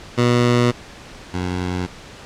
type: tone pair in turn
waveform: 15% pulse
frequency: 121.3 / 90.56 Hz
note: B2 / F#2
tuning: -31 / -37 cents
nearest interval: perfect fourth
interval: 506 cents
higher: first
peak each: -7 / -15 dBFS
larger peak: first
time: 0.17-0.72 / 1.33-1.87 s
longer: first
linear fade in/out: 20 ms
effects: pink hiss -39 dBFS RMS until 2.25 s + low-pass 6000 Hz 12 dB/octave